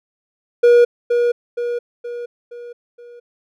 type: tone with echo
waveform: triangle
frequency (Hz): 479.3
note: A#4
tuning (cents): +48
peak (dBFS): -5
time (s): 0.63-0.85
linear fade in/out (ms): 10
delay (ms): 470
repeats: 5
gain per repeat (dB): -6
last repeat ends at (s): 3.2
effects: none